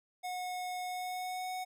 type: tone with pitch glide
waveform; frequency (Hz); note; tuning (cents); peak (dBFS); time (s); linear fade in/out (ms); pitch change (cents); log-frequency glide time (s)
square; 728 to 739.4; F#5 to F#5; -28 to -1; -37; 0.23-1.65; 20; +27; 0.84-1.51
effects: none